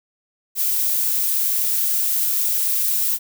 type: noise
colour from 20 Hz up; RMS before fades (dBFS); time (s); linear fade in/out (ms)
violet; -20; 0.55-3.19; 50
effects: none